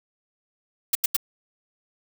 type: noise bursts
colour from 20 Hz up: blue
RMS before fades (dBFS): -20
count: 3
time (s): 0.93-1.166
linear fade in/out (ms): 5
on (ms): 22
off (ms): 85
effects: none